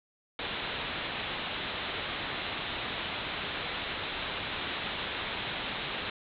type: low-pass noise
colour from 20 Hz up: white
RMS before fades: -36 dBFS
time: 0.39-6.1 s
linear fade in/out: 2 ms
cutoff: 3900 Hz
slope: 96 dB/octave
effects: none